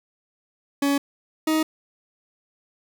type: tone pair in turn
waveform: 40% pulse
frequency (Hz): 281.3 / 314.2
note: C#4 / D#4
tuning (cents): +26 / +17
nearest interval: major second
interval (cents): 191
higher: second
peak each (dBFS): -18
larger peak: neither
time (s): 0.82-0.98 / 1.47-1.63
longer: neither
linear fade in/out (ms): 5
effects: 10-bit